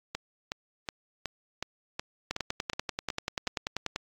two click trains, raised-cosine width 0.2 ms, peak -13 / -15 dBFS, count 18 / 10, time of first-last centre 2.31-3.96 / 0.15-3.471 s, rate 10.3 / 2.71 Hz, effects AAC 48 kbps

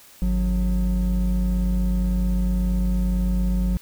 triangle tone pair together, 50.93 / 181.5 Hz, G#1 / F#3, -33 / -33 cents, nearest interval octave + minor seventh, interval 2200 cents, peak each -17 / -20 dBFS, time 0.22-3.77 s, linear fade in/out 0 ms, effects tanh soft clip ceiling -13 dBFS + white hiss -49 dBFS RMS until 3.81 s

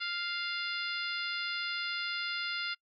harmonic tone, 698.5 Hz, F5, in tune, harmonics 2 / 3 / 4 / 5 / 6 / 7, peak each -37 / -39 / -40 / -41 / -42 / -42 dBFS, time 0-2.75 s, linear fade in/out 20 ms, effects noise-tail reverb RT60 0.1 s tail -26 dB re dry + MP3 48 kbps

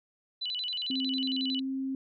sine tone with vibrato, 3442 Hz, A7, 39 cents flat, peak -31 dBFS, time 0.41-1.6 s, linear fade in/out 10 ms, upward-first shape square, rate 11 Hz, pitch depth 260 cents each way
sine tone with pitch glide, 264.1 to 266.7 Hz, C4 to C4, +16 to +33 cents, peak -30 dBFS, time 0.9-1.95 s, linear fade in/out 2 ms, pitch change +17 cents, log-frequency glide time 1.59-1.68 s
effects none

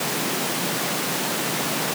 pink high-pass noise, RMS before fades -25 dBFS, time 0-1.94 s, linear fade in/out 5 ms, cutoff 140 Hz, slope 48 dB/octave, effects none

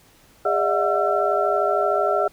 sine tone cluster, 407.3 / 594 / 647 / 724 / 1346 Hz, G#4 / D5 / E5 / F#5 / E6, -34 / +20 / -32 / -38 / +36 cents, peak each -24 dBFS, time 0.45-2.28 s, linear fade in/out 5 ms, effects pink hiss -54 dBFS RMS until 2.32 s

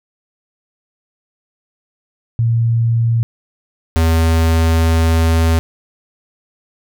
sine / square tone pair in turn, 115.7 / 81.81 Hz, A#2 / E2, -13 / -13 cents, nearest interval tritone, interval 600 cents, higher first, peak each -11 dBFS, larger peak neither, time 2.39-3.23 / 3.96-5.59 s, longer second, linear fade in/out 0 ms, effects none

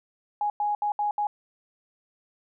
sine tone bursts at uneven times, 830.6 Hz, G#5, in tune, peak -23 dBFS, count 5, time 0.41-0.5 / 0.6-0.75 / 0.82-0.92 / 0.99-1.11 / 1.18-1.27 s, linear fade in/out 2 ms, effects none

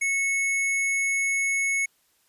square tone, 2200 Hz, C#7, 14 cents flat, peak -23 dBFS, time 0.01-1.86 s, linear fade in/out 10 ms, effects white hiss -66 dBFS RMS until 2.28 s + resampled to 32000 Hz

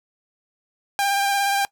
sawtooth tone with vibrato, 797 Hz, G5, 28 cents sharp, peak -15 dBFS, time 0.99-1.65 s, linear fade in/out 0 ms, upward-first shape sine, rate 17 Hz, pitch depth 20 cents each way, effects noise-tail reverb RT60 0.1 s tail -21 dB re dry

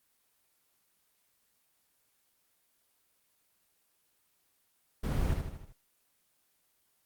brown noise with echo, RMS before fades -30 dBFS, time 5.03-5.34 s, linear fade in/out 10 ms, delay 78 ms, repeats 5, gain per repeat -5 dB, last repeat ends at 5.73 s, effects white hiss -73 dBFS RMS until 7.05 s + Opus 24 kbps

